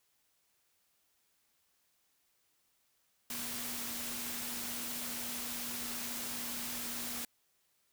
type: tone in noise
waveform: sine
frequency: 240 Hz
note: B3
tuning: 49 cents flat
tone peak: -48 dBFS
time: 3.3-7.25 s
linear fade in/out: 2 ms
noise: white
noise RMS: -40 dBFS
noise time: 3.3-7.25 s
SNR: -11 dB
effects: white hiss -75 dBFS RMS until 7.92 s